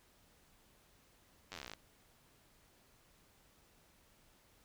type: slowing click train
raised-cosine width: 0.2 ms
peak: -28 dBFS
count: 16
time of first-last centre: 1.52-1.736 s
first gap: 10 ms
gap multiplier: 1.05
effects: pink hiss -68 dBFS RMS until 4.64 s